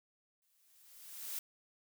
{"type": "noise with exponential growth", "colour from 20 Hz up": "blue", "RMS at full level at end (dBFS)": -39, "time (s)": [0.42, 1.39], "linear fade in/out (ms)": 1, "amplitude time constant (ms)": 210, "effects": []}